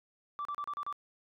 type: tone bursts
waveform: sine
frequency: 1166 Hz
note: D6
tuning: 13 cents flat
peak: -33 dBFS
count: 6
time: 0.39-0.926 s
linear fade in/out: 0 ms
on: 61 ms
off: 34 ms
effects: tanh soft clip ceiling -31 dBFS